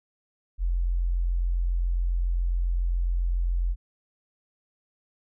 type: tone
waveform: sine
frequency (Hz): 43.65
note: F1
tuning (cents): 0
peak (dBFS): -22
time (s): 0.58-3.76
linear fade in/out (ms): 50
effects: none